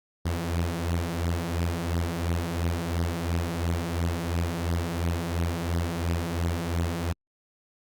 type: beating tone pair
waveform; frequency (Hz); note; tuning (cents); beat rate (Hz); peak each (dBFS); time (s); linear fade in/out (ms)
sawtooth; 83 / 85.9; E2 / F2; +12 / -28; 2.9; -26 / -24; 0.25-7.13; 10
effects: Opus 48 kbps